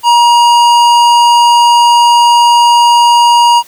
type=tone with hard clipping; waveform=triangle; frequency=950 Hz; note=A#5; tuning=33 cents sharp; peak=-5 dBFS; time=0.03-3.63 s; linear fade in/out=50 ms; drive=18 dB; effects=white hiss -39 dBFS RMS until 3.67 s